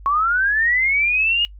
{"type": "linear sweep", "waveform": "sine", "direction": "up", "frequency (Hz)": [1088, 2886], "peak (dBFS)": -15, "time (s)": [0.06, 1.45], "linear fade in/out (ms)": 0, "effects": ["noise-tail reverb RT60 0.1 s tail -21 dB re dry", "added 50 Hz sine -37 dBFS peak until 1.59 s"]}